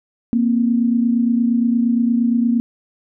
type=tone pair together; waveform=sine; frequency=233.7 / 262.3 Hz; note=A#3 / C4; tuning=+5 / +4 cents; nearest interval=major second; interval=199 cents; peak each=-14 / -21 dBFS; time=0.33-2.6 s; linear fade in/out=0 ms; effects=none